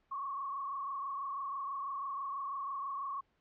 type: tone with frequency modulation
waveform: sine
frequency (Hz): 1105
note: C#6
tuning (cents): -6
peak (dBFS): -36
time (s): 0.11-3.21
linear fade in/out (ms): 10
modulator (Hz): 26.1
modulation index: 1.6
effects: pink hiss -75 dBFS RMS until 3.4 s + low-pass 3000 Hz 12 dB/octave